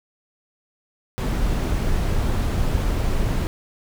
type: noise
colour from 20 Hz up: brown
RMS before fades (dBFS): -21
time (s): 1.18-3.47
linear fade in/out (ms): 0
effects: none